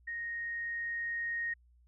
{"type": "tone with level ramp", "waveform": "sine", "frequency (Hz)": 1864.7, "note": "A#6", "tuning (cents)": 0, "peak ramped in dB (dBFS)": [-36, -32], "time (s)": [0.07, 1.54], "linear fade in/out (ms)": 10, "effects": ["added 60 Hz sine -61 dBFS peak until 1.87 s"]}